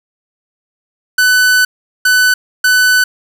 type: tone bursts at uneven times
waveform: 45% pulse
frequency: 1500 Hz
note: F#6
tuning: 23 cents sharp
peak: -7 dBFS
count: 3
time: 1.18-1.65 / 2.05-2.34 / 2.64-3.04 s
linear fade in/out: 5 ms
effects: none